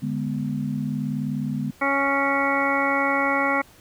sine chord, G# diminished, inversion second, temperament equal, 146.83 / 207.7 / 246.9 Hz, D3 / G#3 / B3, 0 / 0 / 0 cents, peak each -28 dBFS, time 0.02-1.71 s, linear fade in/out 10 ms
harmonic tone, 277.2 Hz, C#4, in tune, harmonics 1 / 2 / 3 / 4 / 5 / 7 / 8, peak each -27 / -27 / -27 / -27 / -27 / -27 / -27 dBFS, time 1.81-3.62 s, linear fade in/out 10 ms
effects pink hiss -52 dBFS RMS until 3.8 s

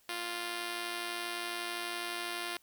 5% pulse tone with amplitude modulation, 349.2 Hz, F4, in tune, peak -22 dBFS, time 0.09-2.57 s, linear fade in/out 2 ms, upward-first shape sine, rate 112 Hz, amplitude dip 50%, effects white hiss -67 dBFS RMS until 2.62 s

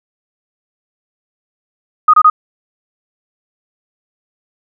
sine tone bursts, 1244.5 Hz, D#6, in tune, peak -3 dBFS, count 3, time 2.08-2.3 s, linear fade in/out 5 ms, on 56 ms, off 26 ms, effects none

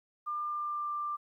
sine tone with pitch glide, 1199 to 1185.2 Hz, D6 to D6, +36 to +15 cents, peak -32 dBFS, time 0.26-1.17 s, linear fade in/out 20 ms, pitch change -21 cents, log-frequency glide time 0.41-0.91 s, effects 12-bit

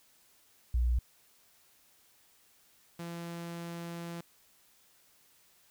sine / sawtooth tone pair in turn, 60.1 / 169.99 Hz, B1 / F3, -46 / -46 cents, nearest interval octave + tritone, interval 1800 cents, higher second, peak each -25 / -35 dBFS, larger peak first, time 0.74-0.99 / 2.99-4.21 s, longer second, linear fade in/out 5 ms, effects white hiss -65 dBFS RMS until 5.7 s

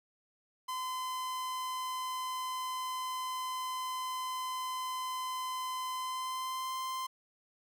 45% pulse tone with pitch glide, 1024 to 1040.1 Hz, C6 to C6, -38 to -11 cents, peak -35 dBFS, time 0.68-7.07 s, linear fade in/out 10 ms, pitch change +27 cents, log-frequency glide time 5.93-6.75 s, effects none

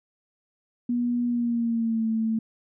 sine tone with pitch glide, 241.6 to 222.8 Hz, B3 to A3, -38 to +22 cents, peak -22 dBFS, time 0.89-2.39 s, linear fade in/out 5 ms, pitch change -140 cents, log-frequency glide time 1.27-2.06 s, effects none

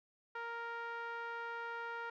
5% pulse tone with low-pass filter, 466.2 Hz, A#4, in tune, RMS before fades -43 dBFS, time 0.35-2.1 s, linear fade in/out 5 ms, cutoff 1300 Hz, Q 2.1, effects none

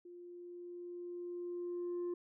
sine tone with level ramp, 351.2 Hz, F4, 10 cents sharp, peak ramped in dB -50 to -33 dBFS, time 0.05-2.14 s, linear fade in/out 5 ms, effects tanh soft clip ceiling -35 dBFS

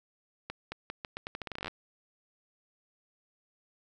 accelerating click train, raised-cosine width 0.3 ms, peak -21 dBFS, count 18, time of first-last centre 0.5-1.68 s, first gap 220 ms, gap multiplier 0.82, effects none

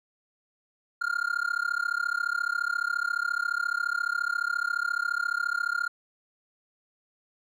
triangle tone with amplitude modulation, 1406 Hz, F6, 11 cents sharp, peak -20 dBFS, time 1.01-5.88 s, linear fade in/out 10 ms, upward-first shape sine, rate 34.4 Hz, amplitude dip 100%, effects none

